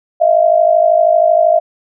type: tone pair together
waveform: sine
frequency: 632 / 684.8 Hz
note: D#5 / F5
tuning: +27 / -34 cents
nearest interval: minor second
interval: 139 cents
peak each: -10 dBFS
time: 0.2-1.6 s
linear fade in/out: 20 ms
effects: none